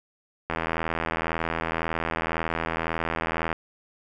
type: click train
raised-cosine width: 0.5 ms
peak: -11 dBFS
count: 249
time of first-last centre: 0.5-3.528 s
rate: 81.9 Hz
effects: none